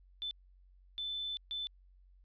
sine tone bursts at uneven times, 3520 Hz, A7, in tune, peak -36 dBFS, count 3, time 0.22-0.31 / 0.98-1.37 / 1.51-1.67 s, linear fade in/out 0 ms, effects added 46 Hz sine -59 dBFS peak until 2.24 s + resampled to 11025 Hz

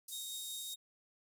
white band-pass noise, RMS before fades -48 dBFS, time 0.08-0.74 s, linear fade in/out 5 ms, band 5500 to 13000 Hz, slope 24 dB/octave
sawtooth tone with tremolo, 3729 Hz, A#7, in tune, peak -39 dBFS, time 0.11-0.76 s, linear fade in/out 20 ms, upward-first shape triangle, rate 5.2 Hz, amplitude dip 25%
effects none

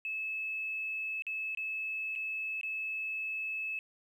triangle tone with dropouts, 2600 Hz, E7, 24 cents flat, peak -30 dBFS, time 0.05-3.79 s, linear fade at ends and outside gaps 1 ms, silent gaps 1.222-1.267 / 1.549-1.573 / 2.153-2.159 / 2.612-2.632 s, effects tanh soft clip ceiling -32 dBFS

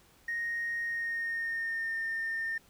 triangle tone with pitch glide, 1864.7 to 1813.7 Hz, A#6 to A#6, 0 to -48 cents, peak -28 dBFS, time 0.28-2.58 s, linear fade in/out 5 ms, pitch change -48 cents, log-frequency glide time 0.82-2 s, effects tanh soft clip ceiling -28 dBFS + pink hiss -62 dBFS RMS until 2.69 s

